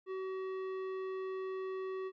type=tone with tanh clipping; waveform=triangle; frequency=378.5 Hz; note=F#4; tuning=39 cents sharp; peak=-39 dBFS; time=0.06-2.12 s; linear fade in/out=50 ms; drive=17 dB; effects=none